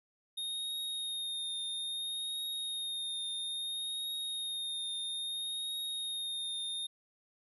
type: tone with vibrato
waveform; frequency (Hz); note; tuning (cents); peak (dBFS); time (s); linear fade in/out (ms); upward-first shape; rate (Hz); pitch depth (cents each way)
square; 3700; A#7; -14; -36; 0.37-6.87; 10; triangle; 0.6; 26
effects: none